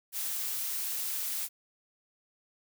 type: noise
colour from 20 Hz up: blue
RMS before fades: -34 dBFS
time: 0.12-1.49 s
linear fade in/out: 50 ms
effects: none